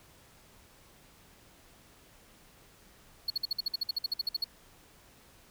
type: tone bursts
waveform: triangle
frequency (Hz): 4356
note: C#8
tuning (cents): -31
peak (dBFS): -26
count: 16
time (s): 3.28-4.442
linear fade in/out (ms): 5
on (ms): 22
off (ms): 54
effects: pink hiss -59 dBFS RMS until 5.5 s